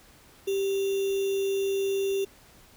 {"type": "tone with sample-and-hold", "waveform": "sine", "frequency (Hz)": 391.4, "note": "G4", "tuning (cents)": -3, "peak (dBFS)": -24, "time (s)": [0.47, 2.25], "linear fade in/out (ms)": 10, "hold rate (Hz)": 3150, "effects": ["pink hiss -55 dBFS RMS until 2.76 s"]}